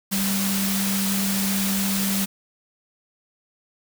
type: tone in noise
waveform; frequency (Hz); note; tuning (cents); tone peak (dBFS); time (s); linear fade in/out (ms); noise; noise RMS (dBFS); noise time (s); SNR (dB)
sine; 195.6; G3; -4; -23; 0.11-2.26; 20; white; -26; 0.11-2.26; 0
effects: none